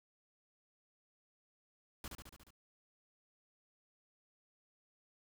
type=noise with echo; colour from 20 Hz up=pink; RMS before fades=-45 dBFS; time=2.04-2.08 s; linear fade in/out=2 ms; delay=71 ms; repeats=6; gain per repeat=-3 dB; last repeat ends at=2.506 s; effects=none